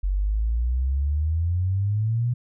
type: exponential sweep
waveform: sine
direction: up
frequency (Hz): 45.95 to 123.8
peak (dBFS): -20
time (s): 0.03-2.34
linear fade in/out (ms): 10
effects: none